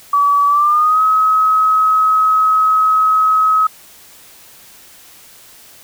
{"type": "tone with pitch glide", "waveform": "sine", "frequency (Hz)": [1144, 1276.7], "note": ["D6", "D#6"], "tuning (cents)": [-46, 44], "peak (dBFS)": -9, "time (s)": [0.13, 3.67], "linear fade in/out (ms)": 5, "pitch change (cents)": 190, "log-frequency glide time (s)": [0.47, 1.02], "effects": ["white hiss -42 dBFS RMS until 5.83 s"]}